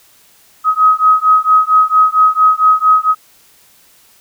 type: beating tone pair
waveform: sine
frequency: 1264 / 1268.4 Hz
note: D#6 / D#6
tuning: +27 / +33 cents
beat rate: 4.4 Hz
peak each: -10 dBFS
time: 0.64-3.15 s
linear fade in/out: 50 ms
effects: white hiss -48 dBFS RMS until 4.2 s